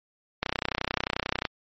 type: click train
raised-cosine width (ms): 0.3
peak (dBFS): -9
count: 33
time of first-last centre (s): 0.43-1.452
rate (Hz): 31.3
effects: MP3 32 kbps